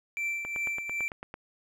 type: tone with tremolo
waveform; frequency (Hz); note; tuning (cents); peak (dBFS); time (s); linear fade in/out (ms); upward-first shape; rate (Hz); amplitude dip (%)
triangle; 2342; D7; -5; -26; 0.17-1.08; 0; triangle; 2.6; 60
type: click train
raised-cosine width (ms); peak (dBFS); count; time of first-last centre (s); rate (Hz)
0.5; -24; 9; 0.45-1.341; 8.98
effects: none